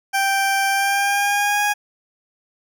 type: tone with pitch glide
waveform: 20% pulse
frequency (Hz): 784 to 825.8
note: G5 to G#5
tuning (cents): 0 to -10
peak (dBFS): -12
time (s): 0.13-1.74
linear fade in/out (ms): 20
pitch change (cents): +90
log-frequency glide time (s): 0.68-1.63
effects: none